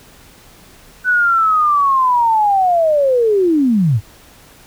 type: linear sweep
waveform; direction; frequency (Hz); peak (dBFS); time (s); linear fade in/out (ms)
sine; down; 1503 to 92.2; -10; 1.04-4.01; 50
effects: pink hiss -44 dBFS RMS until 4.66 s